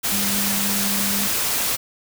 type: tone in noise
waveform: sine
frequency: 200.6 Hz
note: G3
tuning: 40 cents sharp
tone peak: -26 dBFS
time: 0.11-1.28 s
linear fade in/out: 20 ms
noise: white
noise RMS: -22 dBFS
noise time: 0.03-1.77 s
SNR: -7 dB
effects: none